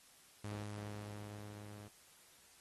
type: tone with level ramp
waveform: sawtooth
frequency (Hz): 104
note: G#2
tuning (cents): +3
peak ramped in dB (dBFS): -38 to -48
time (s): 0.44-1.88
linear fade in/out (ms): 5
effects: white hiss -64 dBFS RMS until 2.6 s + AAC 32 kbps